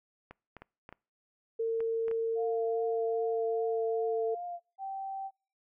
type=clicks; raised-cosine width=0.5 ms; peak=-31 dBFS; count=8; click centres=0.31 / 0.567 / 0.62 / 0.891 / 0.926 / 1.805 / 2.082 / 2.113 s
type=tone with pitch glide; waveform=sine; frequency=453.8 to 448.6 Hz; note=A#4 to A4; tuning=-47 to +34 cents; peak=-28 dBFS; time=1.59-4.35 s; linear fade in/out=10 ms; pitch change=-19 cents; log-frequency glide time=2.85-4.15 s
type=tone with vibrato; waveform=sine; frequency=695 Hz; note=F5; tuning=9 cents flat; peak=-36 dBFS; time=2.35-4.6 s; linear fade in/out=50 ms; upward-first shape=triangle; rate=2.5 Hz; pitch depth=32 cents each way
type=tone; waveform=sine; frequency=777 Hz; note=G5; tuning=16 cents flat; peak=-35 dBFS; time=4.78-5.31 s; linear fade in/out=50 ms
effects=noise-tail reverb RT60 0.4 s tail -26 dB re dry